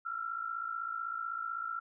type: tone pair together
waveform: sine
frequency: 1335 / 1390.9 Hz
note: E6 / F6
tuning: +22 / -7 cents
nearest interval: minor second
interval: 71 cents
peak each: -37 / -39 dBFS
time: 0.05-1.8 s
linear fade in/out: 10 ms
effects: none